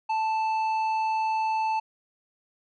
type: tone with tanh clipping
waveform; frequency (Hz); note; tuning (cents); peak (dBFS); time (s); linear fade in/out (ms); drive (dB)
triangle; 880; A5; 0; -25; 0.09-1.8; 10; 12
effects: none